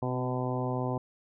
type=harmonic tone with a mistuned harmonic; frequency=126.4 Hz; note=B2; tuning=41 cents sharp; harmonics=1 / 2 / 3 / 4 / 5 / 6 / 7 / 8; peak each=-32 / -35 / -37 / -38 / -39 / -40 / -40 / -41 dBFS; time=0.02-0.98 s; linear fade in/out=5 ms; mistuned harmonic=2; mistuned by=+17 cents; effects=none